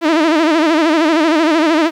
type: tone with vibrato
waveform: sawtooth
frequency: 317.7 Hz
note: D#4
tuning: 36 cents sharp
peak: -6 dBFS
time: 0.01-1.91 s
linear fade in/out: 50 ms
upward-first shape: sine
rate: 13 Hz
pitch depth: 110 cents each way
effects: low-pass 4000 Hz 12 dB/octave + 8-bit